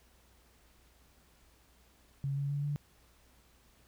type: tone with pitch steps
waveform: sine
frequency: 138.59 / 140.85 / 143.15 / 145.48 Hz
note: C#3 / C#3 / D3 / D3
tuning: 0 / +28 / -44 / -16 cents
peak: -31 dBFS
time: 2.24-2.76 s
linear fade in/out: 0 ms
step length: 130 ms
effects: added 60 Hz sine -66 dBFS peak until 3.87 s + pink hiss -66 dBFS RMS until 3.87 s